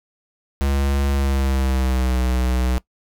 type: tone with pitch glide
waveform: square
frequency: 69.3 to 62.82 Hz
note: C#2 to B1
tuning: 0 to +30 cents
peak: -18 dBFS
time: 0.61-2.78 s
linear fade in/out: 0 ms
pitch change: -170 cents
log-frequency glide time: 1.11-2.2 s
effects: noise-tail reverb RT60 0.1 s tail -20 dB re dry